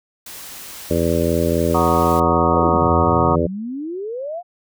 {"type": "noise", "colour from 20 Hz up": "white", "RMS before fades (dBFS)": -35, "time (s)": [0.26, 2.2], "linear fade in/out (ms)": 5}
{"type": "harmonic tone", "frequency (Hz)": 83.8, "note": "E2", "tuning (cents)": 29, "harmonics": [1, 2, 3, 4, 5, 6, 7], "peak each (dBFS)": [-23, -23, -23, -23, -23, -23, -23], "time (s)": [0.9, 3.47], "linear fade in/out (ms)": 10}
{"type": "chord", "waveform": "sine", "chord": "D# minor seventh", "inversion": "first", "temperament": "equal", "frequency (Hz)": [740, 932.3, 1108.7, 1244.5], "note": ["F#5", "A#5", "C#6", "D#6"], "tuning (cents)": [0, 0, 0, 0], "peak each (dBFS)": -22, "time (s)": [1.74, 3.36], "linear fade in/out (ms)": 10}
{"type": "exponential two-way sweep", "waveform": "sine", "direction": "down then up", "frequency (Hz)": [731, 80.8, 731], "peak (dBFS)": -24, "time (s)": [2.51, 4.43], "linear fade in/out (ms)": 50, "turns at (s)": 2.93}
{"effects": []}